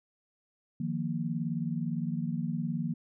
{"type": "chord", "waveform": "sine", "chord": "Eb suspended second", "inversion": "none", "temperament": "just", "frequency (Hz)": [155.56, 175.01, 233.3], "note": ["Eb3", "F3", "Bb3"], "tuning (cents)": [0, 4, 2], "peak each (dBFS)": -34, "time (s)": [0.8, 2.94], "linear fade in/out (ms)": 5, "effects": []}